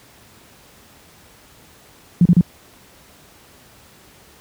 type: tone bursts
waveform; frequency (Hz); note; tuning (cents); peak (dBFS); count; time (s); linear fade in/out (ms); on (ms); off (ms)
sine; 174.61; F3; 0; -7; 3; 2.21-2.41; 2; 44; 34
effects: pink hiss -48 dBFS RMS until 4.4 s + high-pass 60 Hz 12 dB/octave

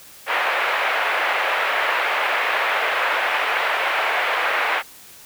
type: band-pass noise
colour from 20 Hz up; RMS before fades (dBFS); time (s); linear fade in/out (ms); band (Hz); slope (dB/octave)
white; -21; 0.26-4.83; 50; 520 to 2400; 24
effects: white hiss -44 dBFS RMS until 5.25 s

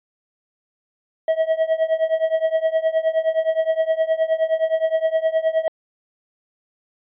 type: tone with tremolo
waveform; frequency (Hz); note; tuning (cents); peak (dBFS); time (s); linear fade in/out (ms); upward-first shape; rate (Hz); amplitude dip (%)
triangle; 643; E5; -43; -11; 1.28-5.68; 2; triangle; 9.6; 95
effects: resampled to 8000 Hz

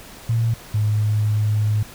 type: tone pair in turn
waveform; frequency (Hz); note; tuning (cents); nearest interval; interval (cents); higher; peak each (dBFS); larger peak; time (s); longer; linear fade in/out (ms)
sine; 114.8 / 106.24; A#2 / G#2; -26 / +40; minor second; 134; first; -16; neither; 0.29-0.54 / 0.74-1.83; second; 5
effects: pink hiss -41 dBFS RMS until 1.94 s

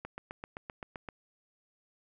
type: click train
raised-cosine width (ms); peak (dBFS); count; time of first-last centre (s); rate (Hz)
0.5; -25; 9; 0.05-1.088; 7.71
effects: none

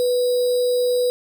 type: tone with sample-and-hold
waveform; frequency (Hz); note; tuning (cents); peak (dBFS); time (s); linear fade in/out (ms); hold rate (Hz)
sine; 493.9; B4; 0; -16; 0-1.1; 0; 4410
effects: none

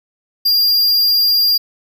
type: tone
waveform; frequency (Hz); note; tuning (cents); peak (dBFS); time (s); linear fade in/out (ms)
square; 4795; D8; +35; -11; 0.45-1.58; 10
effects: none

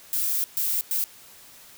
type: noise bursts at uneven times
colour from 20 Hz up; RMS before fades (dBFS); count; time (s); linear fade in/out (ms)
violet; -25; 3; 0.13-0.44 / 0.57-0.81 / 0.91-1.04; 0
effects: white hiss -49 dBFS RMS until 1.77 s

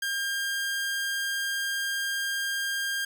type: tone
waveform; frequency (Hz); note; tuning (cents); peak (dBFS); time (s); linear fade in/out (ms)
sawtooth; 1605; G6; +40; -24; 0.02-3.05; 5
effects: none

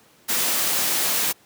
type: noise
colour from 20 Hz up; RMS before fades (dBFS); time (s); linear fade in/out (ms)
white; -22; 0.28-1.33; 20
effects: pink hiss -55 dBFS RMS until 1.45 s + high-pass 150 Hz 12 dB/octave

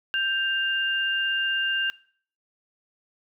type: tone pair together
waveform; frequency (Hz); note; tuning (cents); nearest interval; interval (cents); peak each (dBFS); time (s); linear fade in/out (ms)
sine; 1571 / 2801; G6 / F7; +3 / +4; minor seventh; 1001; -25; 0.14-1.9; 0
effects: noise-tail reverb RT60 0.5 s tail -21 dB re dry

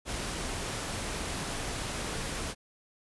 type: noise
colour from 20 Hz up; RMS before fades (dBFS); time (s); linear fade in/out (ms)
pink; -35; 0.05-2.55; 50
effects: resampled to 24000 Hz

